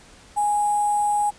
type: tone with sample-and-hold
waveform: sine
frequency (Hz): 829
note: G#5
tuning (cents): -3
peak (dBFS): -18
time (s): 0.36-1.31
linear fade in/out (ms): 20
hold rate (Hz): 8820
effects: pink hiss -49 dBFS RMS until 1.38 s + resampled to 22050 Hz